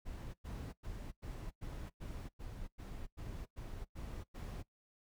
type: noise bursts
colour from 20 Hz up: brown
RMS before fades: -45 dBFS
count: 12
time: 0.05-4.63 s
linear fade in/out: 20 ms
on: 290 ms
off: 100 ms
effects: noise-tail reverb RT60 0.1 s tail -19 dB re dry